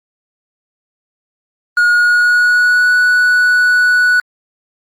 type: tone with pitch glide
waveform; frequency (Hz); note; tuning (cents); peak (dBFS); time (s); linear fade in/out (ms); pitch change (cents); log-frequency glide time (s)
triangle; 1440 to 1476.2; F#6 to F#6; -47 to -4; -6; 1.77-4.2; 2; +43; 1.9-2.93
effects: Opus 32 kbps